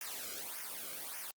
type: noise with flanger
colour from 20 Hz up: white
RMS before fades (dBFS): -43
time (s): 0.01-1.31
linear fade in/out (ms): 2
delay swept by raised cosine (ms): 0.24 to 1.13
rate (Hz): 1.7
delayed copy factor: -0.75
effects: Opus 48 kbps

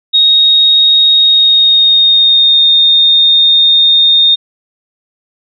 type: tone with pitch glide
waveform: sine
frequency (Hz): 3747 to 3670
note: A#7 to A#7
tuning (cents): +8 to -28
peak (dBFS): -4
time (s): 0.13-4.36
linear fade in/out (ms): 20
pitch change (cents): -36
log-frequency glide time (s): 1.1-2.69
effects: none

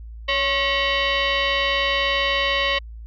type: tone with frequency modulation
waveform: sine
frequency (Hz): 558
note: C#5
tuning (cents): +11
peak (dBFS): -18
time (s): 0.28-2.79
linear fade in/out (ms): 10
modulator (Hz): 823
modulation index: 3.9
effects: added 56 Hz sine -34 dBFS peak until 3.06 s

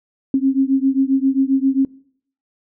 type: beating tone pair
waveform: sine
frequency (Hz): 265.6 / 273.1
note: C4 / C#4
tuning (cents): +26 / -26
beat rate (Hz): 7.5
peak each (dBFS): -16 / -17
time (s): 0.34-1.85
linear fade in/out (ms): 2
effects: noise-tail reverb RT60 0.6 s tail -22 dB re dry

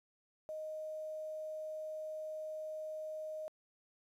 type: tone with quantisation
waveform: sine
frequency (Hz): 622.3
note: D#5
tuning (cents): 0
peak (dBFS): -40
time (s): 0.49-3.48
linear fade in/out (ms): 0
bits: 11
effects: resampled to 32000 Hz

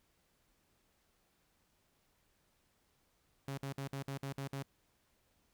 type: tone bursts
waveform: sawtooth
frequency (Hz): 137.6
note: C#3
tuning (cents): -12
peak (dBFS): -35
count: 8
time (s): 3.48-4.627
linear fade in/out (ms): 2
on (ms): 97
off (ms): 53
effects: pink hiss -75 dBFS RMS until 5.53 s

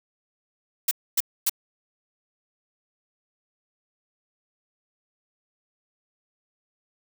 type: noise bursts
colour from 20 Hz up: blue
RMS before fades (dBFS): -21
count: 3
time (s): 0.88-1.496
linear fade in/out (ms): 5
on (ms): 32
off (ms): 260
effects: none

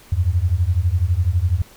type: beating tone pair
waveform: sine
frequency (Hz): 82.41 / 94.41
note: E2 / F#2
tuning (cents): 0 / +35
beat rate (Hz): 12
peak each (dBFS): -18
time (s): 0.12-1.62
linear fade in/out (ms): 5
effects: pink hiss -47 dBFS RMS until 1.76 s

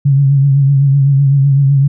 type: tone with vibrato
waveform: sine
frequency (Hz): 138.59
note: C#3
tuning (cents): 0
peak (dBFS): -6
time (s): 0.05-1.88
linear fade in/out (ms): 10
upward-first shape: triangle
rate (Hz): 7.9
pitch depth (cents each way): 56
effects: none

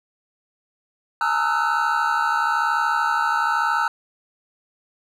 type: tone cluster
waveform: triangle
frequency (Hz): 844 / 917 / 1283 / 1344 / 1496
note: G#5 / A#5 / E6 / E6 / F#6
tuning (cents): +28 / -29 / -47 / +33 / +19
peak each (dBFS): -26 / -22 / -24 / -22 / -23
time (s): 1.21-3.88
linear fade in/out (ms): 2
effects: none

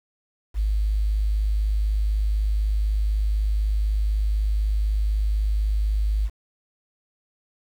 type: tone with quantisation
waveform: sine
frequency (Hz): 52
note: G#1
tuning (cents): +3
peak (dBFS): -19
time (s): 0.54-6.3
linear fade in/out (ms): 50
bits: 8
effects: none

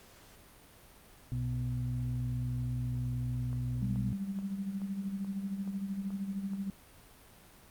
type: harmonic tone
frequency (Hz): 61.74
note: B1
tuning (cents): 0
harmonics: 1 / 2 / 4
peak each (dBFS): -41 / -32 / -42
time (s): 1.32-4.13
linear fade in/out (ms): 0
type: click train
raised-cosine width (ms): 1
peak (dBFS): -37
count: 8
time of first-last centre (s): 3.53-6.534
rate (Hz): 2.33
type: tone with tremolo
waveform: sine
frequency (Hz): 196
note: G3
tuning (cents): 0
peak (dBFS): -31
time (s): 3.82-6.7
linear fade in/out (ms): 0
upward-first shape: sine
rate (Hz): 13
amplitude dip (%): 60
effects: pink hiss -57 dBFS RMS until 7.7 s + Opus 48 kbps

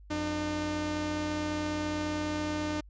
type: tone pair together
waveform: sawtooth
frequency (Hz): 89.19 / 302.1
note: F2 / D4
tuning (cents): +37 / +49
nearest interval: octave + major sixth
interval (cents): 2112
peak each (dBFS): -34 / -27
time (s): 0.1-2.81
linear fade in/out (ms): 10
effects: added 50 Hz sine -49 dBFS peak until 2.89 s + resampled to 16000 Hz

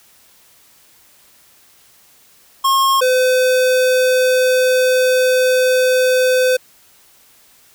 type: tone pair in turn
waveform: square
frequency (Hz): 1079 / 509.2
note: C#6 / C5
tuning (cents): -47 / -47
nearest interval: octave + minor second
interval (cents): 1300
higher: first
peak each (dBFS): -12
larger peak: neither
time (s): 2.64-3.01 / 3.01-6.57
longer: second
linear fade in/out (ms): 10
effects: white hiss -50 dBFS RMS until 7.74 s

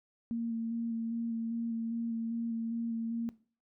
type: tone with vibrato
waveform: sine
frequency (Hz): 229.7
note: A#3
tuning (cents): -25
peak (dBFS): -31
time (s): 0.31-3.29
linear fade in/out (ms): 0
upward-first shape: square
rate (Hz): 2.5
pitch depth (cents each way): 14
effects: noise-tail reverb RT60 0.4 s tail -19 dB re dry

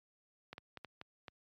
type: clicks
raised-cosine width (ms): 0.3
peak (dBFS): -30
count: 6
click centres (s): 0.53 / 0.581 / 0.773 / 0.847 / 1.014 / 1.282
effects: high-pass 80 Hz 12 dB/octave + MP3 96 kbps

